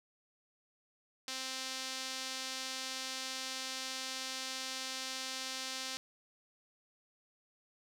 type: tone with band-pass filter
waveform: sawtooth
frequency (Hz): 261.6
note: C4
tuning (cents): 0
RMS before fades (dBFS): -41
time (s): 1.28-5.97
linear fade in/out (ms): 0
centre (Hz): 4900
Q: 1.3
effects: none